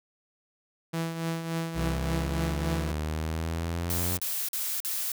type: tone with tremolo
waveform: sawtooth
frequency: 164.81 Hz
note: E3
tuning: in tune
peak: -23 dBFS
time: 0.93-2.92 s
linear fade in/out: 10 ms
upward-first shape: triangle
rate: 3.5 Hz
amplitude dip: 60%
type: linear sweep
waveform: sawtooth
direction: up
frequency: 62.9 to 89.6 Hz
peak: -25 dBFS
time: 1.74-4.2 s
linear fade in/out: 50 ms
type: noise bursts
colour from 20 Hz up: blue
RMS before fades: -31 dBFS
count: 4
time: 3.9-5.118 s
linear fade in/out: 0 ms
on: 270 ms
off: 46 ms
effects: none